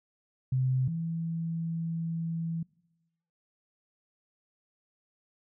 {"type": "tone pair in turn", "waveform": "sine", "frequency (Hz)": [129.8, 165.15], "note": ["C3", "E3"], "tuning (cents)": [-13, 4], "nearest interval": "major third", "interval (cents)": 417, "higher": "second", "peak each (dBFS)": [-24, -30], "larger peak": "first", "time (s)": [[0.52, 0.88], [0.88, 2.63]], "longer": "second", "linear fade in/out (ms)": 5, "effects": ["noise-tail reverb RT60 1.0 s tail -24 dB re dry"]}